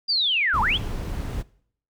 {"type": "linear two-way sweep", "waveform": "sine", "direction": "down then up", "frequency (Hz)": [4862, 830.6, 3529], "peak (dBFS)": -19, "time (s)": [0.08, 0.78], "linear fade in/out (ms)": 20, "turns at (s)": 0.61}
{"type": "noise", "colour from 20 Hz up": "brown", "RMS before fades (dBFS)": -29, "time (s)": [0.53, 1.43], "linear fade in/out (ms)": 20}
{"effects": ["noise-tail reverb RT60 0.6 s tail -21 dB re dry"]}